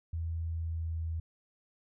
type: tone with pitch glide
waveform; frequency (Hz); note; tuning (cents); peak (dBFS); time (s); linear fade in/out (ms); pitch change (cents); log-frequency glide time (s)
sine; 82.41 to 81.56; E2 to E2; 0 to -18; -32; 0.13-1.2; 5; -18; 0.47-1.01
effects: none